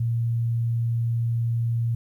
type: tone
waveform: sine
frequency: 116.54 Hz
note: A#2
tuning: in tune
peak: -21 dBFS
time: 0-1.95 s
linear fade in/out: 5 ms
effects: 10-bit